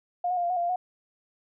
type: tone with pitch steps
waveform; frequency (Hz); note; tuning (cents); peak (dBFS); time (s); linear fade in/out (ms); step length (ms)
sine; 709 / 729 / 702 / 693 / 731 / 692 / 696 / 730; F5 / F#5 / F5 / F5 / F#5 / F5 / F5 / F#5; +26 / -26 / +9 / -14 / -21 / -16 / -6 / -24; -24; 0.24-0.76; 5; 65
effects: none